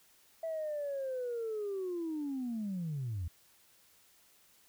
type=linear sweep; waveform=sine; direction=down; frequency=659.3 to 78.2 Hz; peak=-33 dBFS; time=0.43-3.28 s; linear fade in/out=5 ms; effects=tanh soft clip ceiling -31 dBFS + white hiss -65 dBFS RMS until 4.68 s